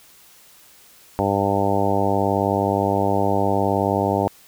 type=harmonic tone; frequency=99.3 Hz; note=G2; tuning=23 cents sharp; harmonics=1 / 2 / 3 / 4 / 5 / 6 / 7 / 8 / 9; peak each=-26 / -26 / -26 / -26 / -26 / -26 / -26 / -26 / -26 dBFS; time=1.19-4.28 s; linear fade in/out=0 ms; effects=white hiss -50 dBFS RMS until 4.47 s